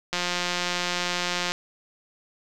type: click train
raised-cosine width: 0.2 ms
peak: -9 dBFS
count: 247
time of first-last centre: 0.13-1.52 s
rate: 177 Hz
effects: none